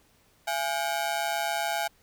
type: ring-modulated tone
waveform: sawtooth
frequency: 755 Hz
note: F#5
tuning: 35 cents sharp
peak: -20 dBFS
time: 0.47-1.88 s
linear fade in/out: 10 ms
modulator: 73.7 Hz
effects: pink hiss -63 dBFS RMS until 2.02 s